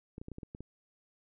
clicks, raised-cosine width 3 ms, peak -30 dBFS, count 8, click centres 0.181 / 0.215 / 0.284 / 0.317 / 0.384 / 0.432 / 0.549 / 0.606 s, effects none

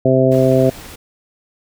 harmonic tone, 130.9 Hz, C3, 1 cent sharp, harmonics 1 / 2 / 3 / 4 / 5, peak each -16 / -16 / -16 / -16 / -16 dBFS, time 0.05-0.7 s, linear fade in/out 5 ms
pink noise, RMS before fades -35 dBFS, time 0.31-0.96 s, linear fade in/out 10 ms
effects none

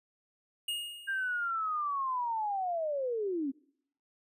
square tone with exponential decay, 2854 Hz, F7, 37 cents sharp, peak -31 dBFS, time 0.68-1.51 s, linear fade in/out 5 ms, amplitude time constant 180 ms
sine linear sweep, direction down, 1604 to 256.6 Hz, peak -30 dBFS, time 1.07-3.52 s, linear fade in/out 20 ms
effects noise-tail reverb RT60 0.7 s tail -25 dB re dry + resampled to 32000 Hz

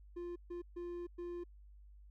triangle tone bursts at uneven times, 349.2 Hz, F4, in tune, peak -39 dBFS, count 4, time 0.16-0.36 / 0.5-0.62 / 0.76-1.07 / 1.18-1.44 s, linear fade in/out 10 ms, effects added 50 Hz sine -55 dBFS peak until 2.1 s

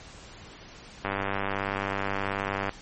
click train, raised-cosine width 0.5 ms, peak -13 dBFS, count 163, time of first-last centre 1.05-2.693 s, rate 98.6 Hz, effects pink hiss -47 dBFS RMS until 2.81 s + MP3 32 kbps

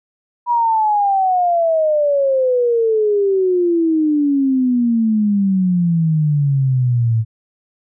sine exponential sweep, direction down, 973 to 110 Hz, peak -12 dBFS, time 0.46-7.25 s, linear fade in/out 50 ms, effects none

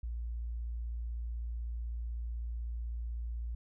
sine tone, 58 Hz, A#1, 8 cents flat, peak -35 dBFS, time 0.03-3.55 s, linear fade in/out 5 ms, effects none

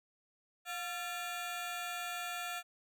20% pulse ring-modulated tone, 1038 Hz, C6, 14 cents flat, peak -30 dBFS, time 0.65-2.63 s, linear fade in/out 50 ms, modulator 327 Hz, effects none

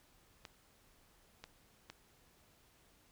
clicks, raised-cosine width 0.2 ms, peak -30 dBFS, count 3, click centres 0.452 / 1.44 / 1.9 s, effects pink hiss -68 dBFS RMS until 3.11 s

